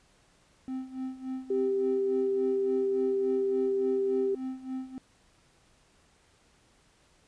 triangle tone with tremolo, 260.6 Hz, C4, 7 cents flat, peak -29 dBFS, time 0.68-4.98 s, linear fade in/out 0 ms, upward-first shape sine, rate 3.5 Hz, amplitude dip 80%
sine tone, 392 Hz, G4, in tune, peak -25 dBFS, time 1.5-4.35 s, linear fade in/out 5 ms
effects pink hiss -64 dBFS RMS until 7.27 s + resampled to 22050 Hz

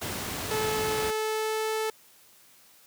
pink noise, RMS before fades -33 dBFS, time 0.01-1.11 s, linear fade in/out 10 ms
sawtooth tone with pitch glide, 433.6 to 437.6 Hz, A4 to A4, -25 to -9 cents, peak -23 dBFS, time 0.51-1.9 s, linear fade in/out 2 ms, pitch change +16 cents, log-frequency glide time 1.02-1.71 s
effects white hiss -57 dBFS RMS until 2.86 s + high-pass 80 Hz 12 dB/octave

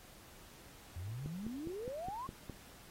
sine exponential sweep, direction up, 81.5 to 1107 Hz, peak -40 dBFS, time 0.96-2.27 s, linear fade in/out 5 ms
click train, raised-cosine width 3 ms, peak -31 dBFS, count 7, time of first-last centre 1.26-2.497 s, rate 4.85 Hz
effects pink hiss -58 dBFS RMS until 2.9 s + AAC 48 kbps

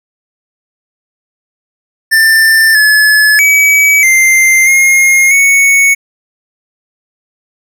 square tone with pitch steps, 1784 / 1715 / 2281 / 2090 / 2140 / 2218 Hz, A6 / A6 / C#7 / C7 / C7 / C#7, +23 / -45 / +49 / -2 / +38 / 0 cents, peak -5 dBFS, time 2.11-5.95 s, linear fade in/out 20 ms, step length 640 ms, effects none

